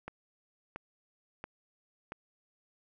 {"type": "click train", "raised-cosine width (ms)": 0.5, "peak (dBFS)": -25, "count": 4, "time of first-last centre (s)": [0.08, 2.121], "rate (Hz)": 1.47, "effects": []}